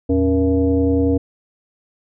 sine tone with frequency modulation, 277.2 Hz, C#4, in tune, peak -13 dBFS, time 0.09-1.18 s, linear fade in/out 10 ms, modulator 195 Hz, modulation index 1.1, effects none

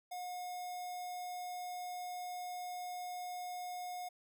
square tone with notch filter, 721 Hz, F#5, 45 cents flat, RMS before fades -43 dBFS, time 0.11-4.09 s, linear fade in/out 10 ms, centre 2700 Hz, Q 1.3, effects none

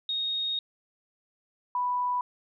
sine tone pair in turn, 3729 / 987.7 Hz, A#7 / B5, 0 / 0 cents, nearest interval octave + major seventh, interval 2300 cents, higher first, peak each -27 / -25 dBFS, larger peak second, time 0.09-0.59 / 1.75-2.21 s, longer first, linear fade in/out 2 ms, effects none

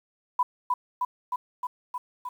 sine tone with echo, 992 Hz, B5, 7 cents sharp, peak -19 dBFS, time 0.39-0.43 s, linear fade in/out 5 ms, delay 310 ms, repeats 6, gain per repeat -2 dB, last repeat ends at 2.29 s, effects 9-bit

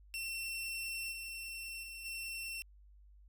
sawtooth tone with level steps, 2705 Hz, E7, 44 cents sharp, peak -35 / -39 / -42 / -37 dBFS, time 0.14-2.62 s, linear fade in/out 0 ms, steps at 1.11 / 1.82 / 2.04 s, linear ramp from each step 20 ms, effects added 50 Hz sine -57 dBFS peak until 3.28 s

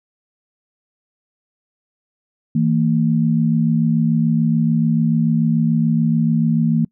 sine tone pair together, 161.5 / 228.4 Hz, E3 / A#3, -35 / -35 cents, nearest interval tritone, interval 600 cents, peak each -16 dBFS, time 2.55-6.85 s, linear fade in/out 5 ms, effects noise-tail reverb RT60 0.1 s tail -26 dB re dry

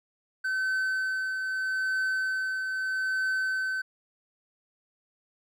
triangle tone with tremolo, 1529 Hz, G6, 44 cents flat, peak -23 dBFS, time 0.44-3.82 s, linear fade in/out 10 ms, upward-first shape triangle, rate 0.79 Hz, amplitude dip 40%, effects none

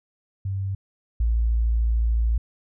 sine tone pair in turn, 97 / 56.8 Hz, G2 / A#1, -18 / -44 cents, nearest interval major sixth, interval 926 cents, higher first, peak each -24 / -18 dBFS, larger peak second, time 0.45-0.75 / 1.2-2.38 s, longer second, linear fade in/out 5 ms, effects none

